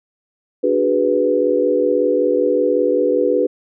sine chord, G# half-diminished seventh, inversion second, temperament equal, 293.7 / 370 / 415.3 / 493.9 Hz, D4 / F#4 / G#4 / B4, 0 / 0 / 0 / 0 cents, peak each -21 / -20 / -20 / -16 dBFS, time 0.63-3.47 s, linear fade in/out 10 ms, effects none

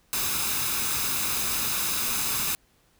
white noise with comb filter, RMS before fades -27 dBFS, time 0.13-2.55 s, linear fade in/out 0 ms, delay 0.79 ms, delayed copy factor +0.5, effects pink hiss -64 dBFS RMS until 2.99 s

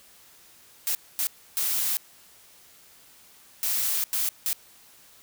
blue noise bursts at uneven times, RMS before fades -26 dBFS, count 6, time 0.87-0.95 / 1.19-1.27 / 1.57-1.97 / 3.63-4.04 / 4.13-4.29 / 4.46-4.53 s, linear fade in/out 0 ms, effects white hiss -54 dBFS RMS until 5.22 s

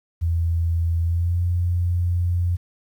sine tone with pitch glide, 83.7 to 87.71 Hz, E2 to F2, +27 to +8 cents, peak -18 dBFS, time 0.21-2.57 s, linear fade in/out 20 ms, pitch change +81 cents, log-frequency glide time 1.02-1.41 s, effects 9-bit

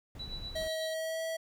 brown noise, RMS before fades -44 dBFS, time 0.15-0.68 s, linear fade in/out 2 ms
sine tone with tremolo, 3945 Hz, B7, 3 cents flat, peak -38 dBFS, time 0.19-0.94 s, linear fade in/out 10 ms, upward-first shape sine, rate 8.1 Hz, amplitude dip 70%
square tone with pitch glide, 638 to 650.3 Hz, D#5 to E5, +43 to -24 cents, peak -34 dBFS, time 0.55-1.37 s, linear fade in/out 10 ms, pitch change +33 cents, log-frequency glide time 0.9-1.23 s
effects none

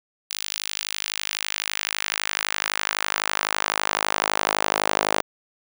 sawtooth tone with high-pass filter sweep, 51.91 Hz, G#1, in tune, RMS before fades -26 dBFS, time 0.3-5.22 s, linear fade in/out 5 ms, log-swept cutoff 3800 to 610 Hz, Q 1.1, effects none

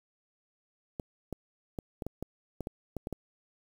clicks, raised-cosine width 2 ms, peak -22 dBFS, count 11, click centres 0.998 / 1.327 / 1.788 / 2.022 / 2.066 / 2.226 / 2.607 / 2.671 / 2.967 / 3.071 / 3.127 s, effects 8-bit

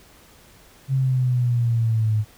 sine exponential sweep, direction down, 135.2 to 106.1 Hz, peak -17 dBFS, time 0.88-2.25 s, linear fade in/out 50 ms, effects pink hiss -51 dBFS RMS until 2.37 s

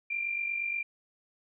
sine tone with amplitude modulation, 2377 Hz, D7, 20 cents sharp, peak -27 dBFS, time 0.1-0.83 s, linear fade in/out 10 ms, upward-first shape sine, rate 48.5 Hz, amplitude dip 60%, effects none

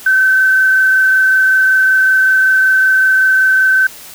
sine tone with frequency modulation, 1535 Hz, G6, 37 cents flat, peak -7 dBFS, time 0.06-3.87 s, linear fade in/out 5 ms, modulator 25.3 Hz, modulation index 0.58, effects white hiss -34 dBFS RMS until 4.14 s

